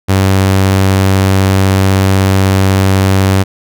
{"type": "tone", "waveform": "sawtooth", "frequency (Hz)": 96.1, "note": "G2", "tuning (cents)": -34, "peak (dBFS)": -3, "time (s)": [0.08, 3.44], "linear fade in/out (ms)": 20, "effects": []}